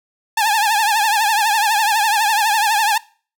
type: tone with vibrato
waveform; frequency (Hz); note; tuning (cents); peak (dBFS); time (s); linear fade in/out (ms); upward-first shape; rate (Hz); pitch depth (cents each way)
sawtooth; 858; A5; -44; -10; 0.37-2.98; 5; triangle; 12; 130
effects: noise-tail reverb RT60 0.4 s tail -22 dB re dry